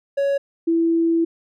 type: tone pair in turn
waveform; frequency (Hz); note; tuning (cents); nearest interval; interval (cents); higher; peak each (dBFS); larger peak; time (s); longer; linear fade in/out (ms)
triangle / sine; 558 / 331.8; C#5 / E4; +11 / +11; major sixth; 900; first; -15; neither; 0.17-0.38 / 0.67-1.25; second; 10
effects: none